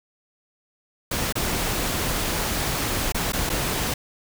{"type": "noise with dropouts", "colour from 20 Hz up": "pink", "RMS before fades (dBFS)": -25, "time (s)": [1.11, 3.94], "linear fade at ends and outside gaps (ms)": 5, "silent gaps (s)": [[1.325, 1.354], [3.122, 3.145], [3.322, 3.332], [3.494, 3.499]], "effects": []}